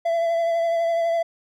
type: tone with vibrato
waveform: triangle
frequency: 671 Hz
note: E5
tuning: 31 cents sharp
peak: -17 dBFS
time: 0.05-1.23 s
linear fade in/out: 10 ms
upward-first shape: sine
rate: 12 Hz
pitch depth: 20 cents each way
effects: none